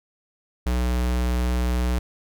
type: tone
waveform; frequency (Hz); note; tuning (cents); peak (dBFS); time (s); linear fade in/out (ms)
square; 61.3; B1; -12; -21; 0.66-1.99; 5
effects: none